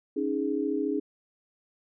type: chord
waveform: sine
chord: C# suspended second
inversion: none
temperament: equal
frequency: 277.2 / 311.1 / 415.3 Hz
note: C#4 / D#4 / G#4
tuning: 0 / 0 / 0 cents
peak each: -30 dBFS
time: 0.16-1 s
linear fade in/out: 10 ms
effects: none